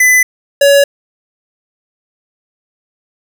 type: tone pair in turn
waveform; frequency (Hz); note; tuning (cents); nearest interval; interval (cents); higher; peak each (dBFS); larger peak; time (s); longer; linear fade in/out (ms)
square; 2007 / 563.2; B6 / C#5; +27 / +27; octave + minor seventh; 2200; first; -6 / -5; second; 0-0.23 / 0.61-0.84; neither; 5
effects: none